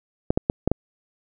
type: clicks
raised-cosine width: 2 ms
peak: -5 dBFS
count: 5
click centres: 0.305 / 0.375 / 0.499 / 0.676 / 0.716 s
effects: none